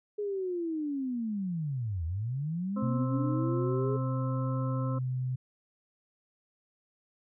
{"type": "linear two-way sweep", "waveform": "sine", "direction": "down then up", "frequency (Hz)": [420.4, 77.78, 420.4], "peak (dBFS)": -30, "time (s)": [0.18, 3.97], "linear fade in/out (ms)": 10, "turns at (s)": 2.05}
{"type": "harmonic tone", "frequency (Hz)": 262.5, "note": "C4", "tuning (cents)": 6, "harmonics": [1, 2, 4, 5], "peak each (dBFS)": [-36, -39, -42, -43], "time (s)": [2.76, 4.99], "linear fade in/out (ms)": 10}
{"type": "tone with pitch glide", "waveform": "sine", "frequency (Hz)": [127, 127.81], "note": ["B2", "C3"], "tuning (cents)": [49, -40], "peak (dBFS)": -29, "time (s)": [2.82, 5.36], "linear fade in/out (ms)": 10, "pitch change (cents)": 11, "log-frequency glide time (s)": [3.38, 3.85]}
{"effects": []}